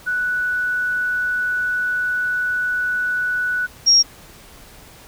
sine tone pair in turn, 1480 / 5588 Hz, F#6 / F8, 0 / 0 cents, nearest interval octave + major seventh, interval 2300 cents, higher second, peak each -18 / -9 dBFS, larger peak second, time 0.06-3.67 / 3.86-4.03 s, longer first, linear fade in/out 20 ms, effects pink hiss -44 dBFS RMS until 5.07 s

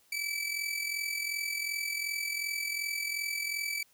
sawtooth tone with amplitude modulation, 2307 Hz, D7, 31 cents flat, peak -26 dBFS, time 0.12-3.83 s, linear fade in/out 5 ms, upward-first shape sine, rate 42.7 Hz, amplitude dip 60%, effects white hiss -66 dBFS RMS until 3.93 s

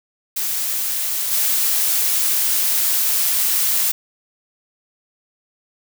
blue noise with level steps, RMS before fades -22 / -18 dBFS, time 0.36-3.92 s, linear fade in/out 10 ms, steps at 1.31 s, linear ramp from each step 20 ms, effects none

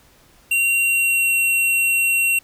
square tone with pitch glide, 2754 to 2735 Hz, F7 to F7, -25 to -37 cents, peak -16 dBFS, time 0.51-2.39 s, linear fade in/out 5 ms, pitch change -12 cents, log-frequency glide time 0.8-1.36 s, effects pink hiss -53 dBFS RMS until 2.43 s

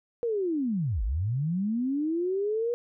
sine linear two-way sweep, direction down then up, 484.7 to 44.94 to 484.7 Hz, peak -25 dBFS, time 0.23-2.74 s, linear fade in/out 0 ms, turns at 1.03 s, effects none

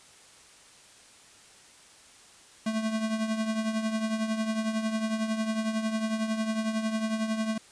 square tone with tremolo, 220 Hz, A3, in tune, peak -25 dBFS, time 2.66-7.58 s, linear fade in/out 5 ms, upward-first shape triangle, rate 11 Hz, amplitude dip 65%, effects white hiss -54 dBFS RMS until 7.71 s + resampled to 22050 Hz

